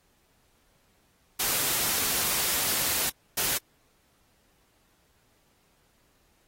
white noise bursts at uneven times, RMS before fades -27 dBFS, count 2, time 1.39-3.1 / 3.37-3.58 s, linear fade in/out 10 ms, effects pink hiss -67 dBFS RMS until 6.47 s + AAC 48 kbps

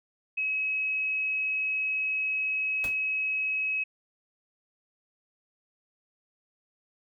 sine tone, 2559 Hz, D#7, 48 cents sharp, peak -26 dBFS, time 0.37-3.84 s, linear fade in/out 10 ms
pink noise with exponential decay, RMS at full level -36 dBFS, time 2.84-2.99 s, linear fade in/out 0 ms, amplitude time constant 32 ms
effects none

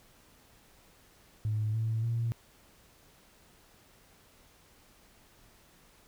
sine tone with pitch steps, 107.6 / 111.78 / 116.12 Hz, A2 / A2 / A#2, -38 / +28 / -6 cents, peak -27 dBFS, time 1.45-2.32 s, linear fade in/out 0 ms, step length 290 ms, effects tanh soft clip ceiling -23 dBFS + pink hiss -61 dBFS RMS until 6.07 s

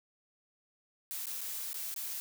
blue noise with dropouts, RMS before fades -39 dBFS, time 1.11-2.2 s, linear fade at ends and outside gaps 0 ms, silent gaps 1.257-1.268 / 1.408-1.414 / 1.731-1.743 / 1.941-1.962 s, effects none

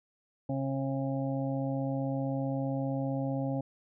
harmonic tone, 135.4 Hz, C#3, 40 cents flat, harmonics 1 / 2 / 4 / 5 / 6, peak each -33 / -33 / -37 / -43 / -43 dBFS, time 0.49-3.61 s, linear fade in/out 5 ms, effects none

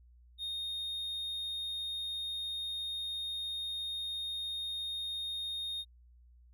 triangle tone, 3697 Hz, A#7, 15 cents flat, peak -34 dBFS, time 0.38-5.85 s, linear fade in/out 50 ms, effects added 60 Hz sine -57 dBFS peak until 6.53 s

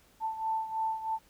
sine beating tone pair, 885 / 888.1 Hz, A5 / A5, +10 / +16 cents, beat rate 3.1 Hz, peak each -31 / -36 dBFS, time 0.2-1.19 s, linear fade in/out 50 ms, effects pink hiss -63 dBFS RMS until 1.29 s

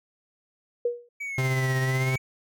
sine tone with exponential decay, 480 Hz, B4, 49 cents flat, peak -19 dBFS, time 0.85-1.09 s, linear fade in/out 5 ms, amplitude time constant 51 ms
triangle exponential two-way sweep, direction down then up, 2290 to 1864.7 to 2290 Hz, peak -29 dBFS, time 1.2-2.18 s, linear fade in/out 10 ms, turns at 1.8 s
45% pulse tone with tremolo, 130.81 Hz, C3, in tune, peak -22 dBFS, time 1.38-2.16 s, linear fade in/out 2 ms, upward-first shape triangle, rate 16 Hz, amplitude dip 30%
effects none

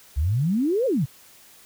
sine exponential two-way sweep, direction up then down, 65.2 to 553 to 116.7 Hz, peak -19 dBFS, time 0.16-1.06 s, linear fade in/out 20 ms, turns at 0.86 s, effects white hiss -51 dBFS RMS until 1.65 s

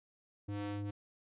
square ring-modulated tone, 102.7 Hz, G#2, 19 cents flat, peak -35 dBFS, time 0.48-0.91 s, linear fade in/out 10 ms, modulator 204 Hz, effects resampled to 8000 Hz

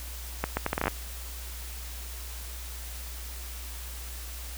accelerating click train, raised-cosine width 0.5 ms, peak -11 dBFS, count 10, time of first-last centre 0.44-0.88 s, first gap 130 ms, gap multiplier 0.72, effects added 60 Hz sine -38 dBFS peak until 4.57 s + white hiss -43 dBFS RMS until 4.57 s

